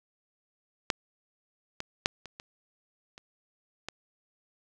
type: clicks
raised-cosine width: 0.2 ms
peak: -7 / -17 / -6 / -25 / -25 / -29 / -18 dBFS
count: 7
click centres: 0.902 / 1.804 / 2.059 / 2.257 / 2.399 / 3.179 / 3.886 s
effects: none